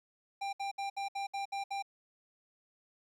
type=tone bursts; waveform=square; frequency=793 Hz; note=G5; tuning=20 cents sharp; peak=-35 dBFS; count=8; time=0.41-1.825 s; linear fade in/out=10 ms; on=120 ms; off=65 ms; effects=low-pass 6000 Hz 12 dB/octave + 11-bit